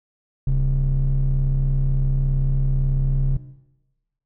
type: ring-modulated tone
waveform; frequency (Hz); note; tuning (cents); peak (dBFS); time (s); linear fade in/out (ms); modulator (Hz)
triangle; 82.41; E2; 0; -10; 0.47-3.37; 5; 50.7
effects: noise-tail reverb RT60 1.0 s tail -18 dB re dry + tanh soft clip ceiling -11 dBFS